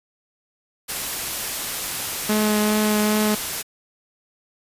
white noise, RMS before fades -27 dBFS, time 0.88-3.63 s, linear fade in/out 20 ms
sawtooth tone with vibrato, 212.2 Hz, G#3, 38 cents sharp, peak -14 dBFS, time 2.29-3.35 s, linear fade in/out 5 ms, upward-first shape triangle, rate 2.5 Hz, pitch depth 13 cents each way
effects resampled to 32000 Hz

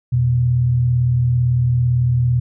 sine tone pair together, 85.6 / 123.47 Hz, F2 / B2, -34 / 0 cents, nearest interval tritone, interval 634 cents, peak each -24 / -13 dBFS, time 0.12-2.4 s, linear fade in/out 10 ms, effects none

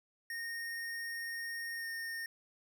square tone with pitch glide, 1849 to 1833 Hz, A#6 to A#6, -15 to -30 cents, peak -39 dBFS, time 0.3-2.26 s, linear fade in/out 2 ms, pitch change -15 cents, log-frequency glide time 1.77-1.86 s, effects none

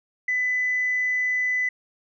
sine tone, 2001 Hz, B6, 22 cents sharp, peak -20 dBFS, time 0.28-1.69 s, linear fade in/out 5 ms, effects tanh soft clip ceiling -16 dBFS

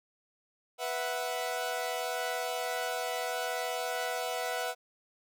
sawtooth chord, B suspended fourth, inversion none, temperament equal, 493.9 / 659.3 / 740 Hz, B4 / E5 / F#5, 0 / 0 / 0 cents, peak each -33 / -33 / -32 dBFS, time 0.78-4.75 s, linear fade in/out 50 ms, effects none

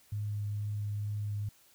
sine tone with vibrato, 103.83 Hz, G#2, in tune, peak -32 dBFS, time 0.12-1.49 s, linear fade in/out 5 ms, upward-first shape triangle, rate 2.2 Hz, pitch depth 11 cents each way, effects white hiss -63 dBFS RMS until 1.74 s

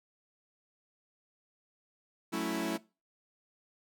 sawtooth chord, F# minor seventh, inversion none, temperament equal, 185 / 220 / 277.2 / 329.6 Hz, F#3 / A3 / C#4 / E4, 0 / 0 / 0 / 0 cents, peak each -35 / -34 / -35 / -31 dBFS, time 2.32-2.78 s, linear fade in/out 20 ms, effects noise-tail reverb RT60 0.3 s tail -21 dB re dry

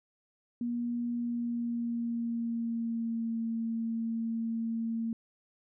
sine tone with pitch glide, 238.7 to 227.7 Hz, A#3 to A#3, +41 to -40 cents, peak -30 dBFS, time 0.61-5.13 s, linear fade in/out 2 ms, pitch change -81 cents, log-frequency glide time 1.12-3.4 s, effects none

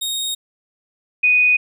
sawtooth / sine tone pair in turn, 3729 / 2484 Hz, A#7 / D#7, 0 / -3 cents, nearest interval perfect fifth, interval 703 cents, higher first, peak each -18 / -11 dBFS, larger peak second, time 0.01-0.35 / 1.23-1.57 s, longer neither, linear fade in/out 10 ms, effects none

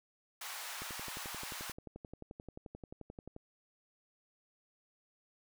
pink high-pass noise, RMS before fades -44 dBFS, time 0.41-1.72 s, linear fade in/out 5 ms, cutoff 810 Hz, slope 24 dB/octave
click train, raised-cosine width 2 ms, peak -33 dBFS, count 30, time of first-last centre 0.82-3.364 s, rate 11.4 Hz
effects none

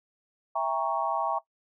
sine chord, E diminished seventh, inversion none, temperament equal with one note detuned, 659.3 / 799.1 / 932.3 / 1108.7 Hz, E5 / G5 / Bb5 / Db6, 0 / +33 / 0 / 0 cents, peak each -31 dBFS, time 0.55-1.39 s, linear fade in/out 10 ms, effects noise-tail reverb RT60 0.1 s tail -18 dB re dry

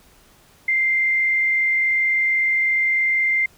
sine tone with frequency modulation, 2093 Hz, C7, in tune, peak -16 dBFS, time 0.68-3.46 s, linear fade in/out 5 ms, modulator 43.6 Hz, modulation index 0.46, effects pink hiss -53 dBFS RMS until 3.57 s

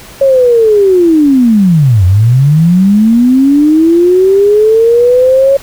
sine linear two-way sweep, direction down then up, 554.4 to 87.31 to 554.4 Hz, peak -3 dBFS, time 0.21-5.57 s, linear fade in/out 5 ms, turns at 2.05 s, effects pink hiss -32 dBFS RMS until 5.62 s

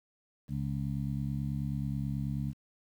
harmonic tone, 69.3 Hz, C#2, in tune, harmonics 1 / 2 / 3 / 4, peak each -40 / -33 / -37 / -43 dBFS, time 0.48-2.54 s, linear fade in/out 50 ms, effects 10-bit

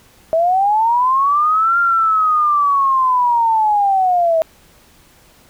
sine linear two-way sweep, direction up then down, 636 to 1396.9 to 636 Hz, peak -11 dBFS, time 0.33-4.42 s, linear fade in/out 0 ms, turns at 1.79 s, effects pink hiss -49 dBFS RMS until 5.49 s

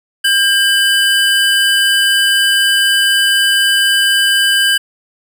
square tone pair together, 1600 / 2996 Hz, G6 / F#7, +35 / +21 cents, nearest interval major seventh, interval 1086 cents, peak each -13 dBFS, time 0.24-4.78 s, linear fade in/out 10 ms, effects none

